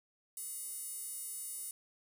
square tone with high-pass filter, 415.3 Hz, G#4, in tune, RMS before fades -43 dBFS, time 0.37-1.71 s, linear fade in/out 2 ms, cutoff 9800 Hz, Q 2.9, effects none

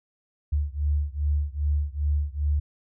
sine beating tone pair, 72.3 / 74.8 Hz, D2 / D2, -27 / +32 cents, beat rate 2.5 Hz, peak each -25 / -26 dBFS, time 0.52-2.6 s, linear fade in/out 10 ms, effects none

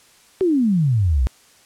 click, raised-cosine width 0.3 ms, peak -21 dBFS, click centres 0.408 s
sine exponential sweep, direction down, 392 to 56.8 Hz, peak -14 dBFS, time 0.41-1.27 s, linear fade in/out 0 ms
effects white hiss -52 dBFS RMS until 1.65 s + low-pass 10000 Hz 12 dB/octave

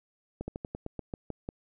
slowing click train, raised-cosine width 2 ms, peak -22 dBFS, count 10, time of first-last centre 0.41-1.489 s, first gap 70 ms, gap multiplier 1.13, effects none

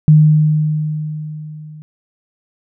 sine tone with level ramp, 153.3 Hz, D#3, 25 cents flat, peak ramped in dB -3 to -32 dBFS, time 0.08-1.82 s, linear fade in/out 0 ms, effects none

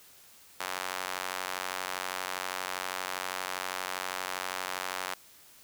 sawtooth tone with high-pass filter, 92.5 Hz, F#2, in tune, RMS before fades -36 dBFS, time 0.6-5.14 s, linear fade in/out 5 ms, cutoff 990 Hz, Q 0.98, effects white hiss -56 dBFS RMS until 5.63 s

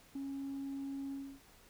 sine tone with ADSR envelope, 274.8 Hz, C#4, 15 cents flat, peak -34 dBFS, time 0.15-1.4 s, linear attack 8 ms, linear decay 8 ms, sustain -3 dB, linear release 280 ms, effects tanh soft clip ceiling -36 dBFS + pink hiss -62 dBFS RMS until 1.69 s

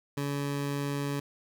20% pulse tone, 142 Hz, C#3, 42 cents sharp, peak -25 dBFS, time 0.17-1.2 s, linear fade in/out 5 ms, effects none

